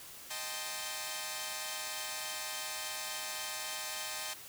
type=chord; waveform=5% pulse; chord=A half-diminished seventh; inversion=second; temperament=equal; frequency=622.3 / 784 / 880 / 1046.5 Hz; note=Eb5 / G5 / A5 / C6; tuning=0 / 0 / 0 / 0 cents; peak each=-32 dBFS; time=0.3-4.34 s; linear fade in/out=10 ms; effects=white hiss -50 dBFS RMS until 4.48 s